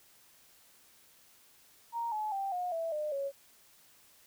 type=tone with pitch steps; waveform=sine; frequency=932.3 / 854.9 / 784 / 718.9 / 659.2 / 604.5 / 554.3 Hz; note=A#5 / G#5 / G5 / F5 / E5 / D5 / C#5; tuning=0 / +50 / 0 / +50 / 0 / +50 / 0 cents; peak=-32 dBFS; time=1.92-3.32 s; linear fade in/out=50 ms; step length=200 ms; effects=white hiss -62 dBFS RMS until 4.26 s